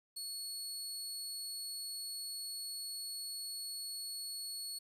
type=tone; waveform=25% pulse; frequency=4378 Hz; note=C#8; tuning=22 cents flat; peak=-36 dBFS; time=0.16-4.79 s; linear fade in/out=10 ms; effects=11-bit